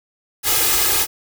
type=noise with comb filter; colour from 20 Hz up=white; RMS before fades=-17 dBFS; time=0.43-1.07 s; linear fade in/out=50 ms; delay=2.4 ms; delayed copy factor=+0.95; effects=none